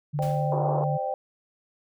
sine tone with vibrato, 146.83 Hz, D3, in tune, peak -25 dBFS, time 0.13-0.98 s, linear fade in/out 20 ms, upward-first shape square, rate 15 Hz, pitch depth 11 cents each way
sine chord, C suspended second, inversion none, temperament equal with one note detuned, 523.3 / 600.4 / 784 Hz, C5 / D5 / G5, 0 / +38 / 0 cents, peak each -31 / -32 / -29 dBFS, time 0.19-1.14 s, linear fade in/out 0 ms
pink noise with exponential decay, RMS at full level -39 dBFS, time 0.22-0.65 s, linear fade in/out 5 ms, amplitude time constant 93 ms
white band-pass noise, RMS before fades -31 dBFS, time 0.52-0.84 s, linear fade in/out 0 ms, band 330 to 1000 Hz, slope 48 dB/octave
effects none

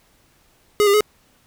square tone with pitch steps, 416.6 / 401.5 / 422.6 Hz, G#4 / G4 / G#4, +5 / +41 / +30 cents, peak -13 dBFS, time 0.8-1.007 s, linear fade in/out 0 ms, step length 69 ms, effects pink hiss -58 dBFS RMS until 1.46 s

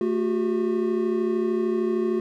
triangle tone cluster, 221.6 / 362.3 / 395.5 Hz, A3 / F#4 / G4, +13 / -36 / +15 cents, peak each -25 / -21 / -28 dBFS, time 0.01-2.2 s, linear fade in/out 2 ms, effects none

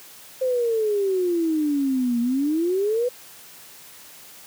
sine exponential two-way sweep, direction down then up, 524 to 233.1 to 504 Hz, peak -19 dBFS, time 0.41-3.09 s, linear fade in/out 10 ms, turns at 2.2 s, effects white hiss -45 dBFS RMS until 4.46 s + high-pass 100 Hz 12 dB/octave

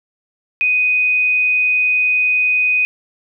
sine tone, 2495 Hz, D#7, 4 cents sharp, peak -12 dBFS, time 0.61-2.85 s, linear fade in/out 0 ms, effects none

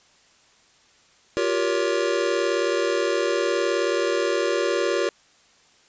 square chord, G half-diminished seventh, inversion third, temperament just, 352.8 / 392 / 470.4 / 564.5 Hz, F4 / G4 / Bb4 / Db5, +18 / 0 / +16 / +31 cents, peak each -27 dBFS, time 1.37-5.09 s, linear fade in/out 0 ms, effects white hiss -57 dBFS RMS until 5.88 s + resampled to 16000 Hz

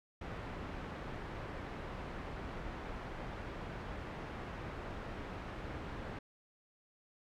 pink low-pass noise, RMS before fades -44 dBFS, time 0.21-6.19 s, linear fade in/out 5 ms, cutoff 1900 Hz, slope 12 dB/octave, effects none

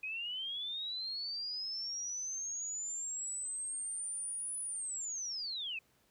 sine linear two-way sweep, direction up then down, 2489 to 9956 to 2489 Hz, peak -37 dBFS, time 0.03-5.79 s, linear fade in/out 5 ms, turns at 4.6 s, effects pink hiss -71 dBFS RMS until 6.1 s + high-pass 60 Hz 12 dB/octave

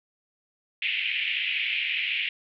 pink band-pass noise, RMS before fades -28 dBFS, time 0.82-2.29 s, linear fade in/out 2 ms, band 2200 to 3000 Hz, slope 48 dB/octave, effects none

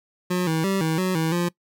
25% pulse tone with pitch steps, 180.4 / 160.6 / 194.2 / 160.1 / 185.5 / 161.2 / 174.3 Hz, F#3 / E3 / G3 / D#3 / F#3 / E3 / F3, -44 / -45 / -16 / +50 / +5 / -38 / -3 cents, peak -17 dBFS, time 0.3-1.49 s, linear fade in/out 10 ms, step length 170 ms, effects noise-tail reverb RT60 0.1 s tail -22 dB re dry

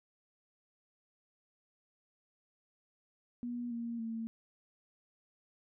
sine tone with pitch steps, 241.4 / 233.7 / 226.3 Hz, B3 / A#3 / A3, -39 / +5 / +49 cents, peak -36 dBFS, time 3.43-4.27 s, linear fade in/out 0 ms, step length 280 ms, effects none

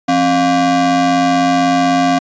square ring-modulated tone, 219.5 Hz, A3, 4 cents flat, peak -8 dBFS, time 0.08-2.19 s, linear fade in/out 10 ms, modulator 487 Hz, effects resampled to 16000 Hz

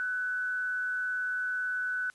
sine tone with frequency modulation, 1497 Hz, F#6, 20 cents sharp, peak -29 dBFS, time 0-2.1 s, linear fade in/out 0 ms, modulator 168 Hz, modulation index 0.25, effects white hiss -63 dBFS RMS until 2.14 s + resampled to 24000 Hz

